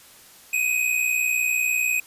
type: tone pair together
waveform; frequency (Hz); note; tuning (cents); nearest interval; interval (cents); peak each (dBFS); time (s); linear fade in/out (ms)
square; 2489 / 2549; D#7 / D#7; 0 / +41; unison; 41; -23 / -25; 0.53-2; 5
effects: white hiss -49 dBFS RMS until 2.06 s + resampled to 32000 Hz